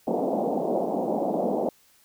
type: band-pass noise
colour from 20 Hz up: white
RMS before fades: -26 dBFS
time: 0.07-1.69 s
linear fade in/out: 2 ms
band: 180 to 770 Hz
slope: 48 dB/octave
effects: white hiss -60 dBFS RMS until 2.04 s